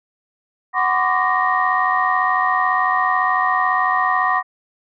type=tone cluster; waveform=sine; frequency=743 / 1017 / 1111 / 1189 / 1864 Hz; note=F#5 / C6 / C#6 / D6 / A#6; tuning=+7 / -50 / +4 / +21 / -1 cents; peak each=-21 dBFS; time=0.73-4.43 s; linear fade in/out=50 ms; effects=tanh soft clip ceiling -4 dBFS